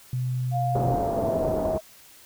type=tone; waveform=sine; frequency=126.5 Hz; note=B2; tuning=42 cents sharp; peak=-24 dBFS; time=0.13-0.95 s; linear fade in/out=2 ms
type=tone with pitch glide; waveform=sine; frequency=703 to 637.2 Hz; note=F5 to D#5; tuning=+11 to +41 cents; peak=-25 dBFS; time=0.51-1.81 s; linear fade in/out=50 ms; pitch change=-170 cents; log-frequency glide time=0.97-1.47 s
type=low-pass noise; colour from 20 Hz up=white; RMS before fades=-28 dBFS; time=0.75-1.78 s; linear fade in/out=2 ms; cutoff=700 Hz; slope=24 dB/octave
effects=white hiss -51 dBFS RMS until 2.25 s